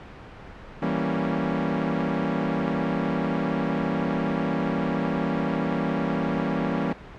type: chord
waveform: sawtooth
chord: E diminished seventh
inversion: none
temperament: equal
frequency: 164.81 / 196 / 233.1 / 277.2 Hz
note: E3 / G3 / Bb3 / Db4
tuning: 0 / 0 / 0 / 0 cents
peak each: -25 dBFS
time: 0.82-6.93 s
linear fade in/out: 5 ms
effects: pink hiss -42 dBFS RMS until 7.18 s + low-pass 2000 Hz 12 dB/octave